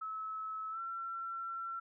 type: tone with pitch glide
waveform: sine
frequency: 1297 to 1352.9 Hz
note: E6 to E6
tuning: -28 to +45 cents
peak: -38 dBFS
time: 0.01-1.8 s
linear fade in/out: 10 ms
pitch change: +73 cents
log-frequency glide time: 0.7-0.8 s
effects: none